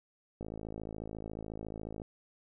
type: click train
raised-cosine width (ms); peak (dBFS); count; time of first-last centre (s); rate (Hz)
2; -28; 88; 0.41-2.018; 54.1
effects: none